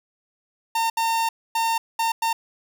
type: tone bursts at uneven times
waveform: 45% pulse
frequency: 910 Hz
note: A#5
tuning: 42 cents flat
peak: -20 dBFS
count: 5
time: 0.75-0.9 / 0.97-1.29 / 1.55-1.78 / 1.99-2.12 / 2.22-2.33 s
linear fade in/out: 5 ms
effects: none